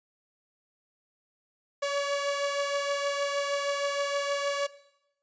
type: beating tone pair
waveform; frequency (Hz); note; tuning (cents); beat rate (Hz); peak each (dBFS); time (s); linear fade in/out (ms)
sawtooth; 565 / 571.4; C#5 / D5; +33 / -48; 6.4; -24 / -31; 1.82-4.67; 10
effects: noise-tail reverb RT60 0.8 s tail -17 dB re dry + resampled to 16000 Hz